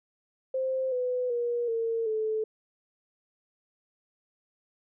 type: tone with pitch steps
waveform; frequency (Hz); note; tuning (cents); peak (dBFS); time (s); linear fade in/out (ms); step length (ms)
sine; 523.3 / 500 / 477.7 / 456.3 / 436; C5 / B4 / A#4 / A#4 / A4; 0 / +21 / +42 / -37 / -16; -26; 0.54-2.44; 5; 380
effects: none